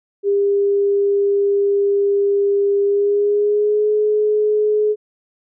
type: tone with pitch glide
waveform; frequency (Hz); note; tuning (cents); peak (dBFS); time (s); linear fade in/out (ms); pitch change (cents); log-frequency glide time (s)
sine; 401.6 to 423.3; G4 to G#4; +42 to +33; -13; 0.23-4.96; 50; +91; 2.83-3.89
effects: none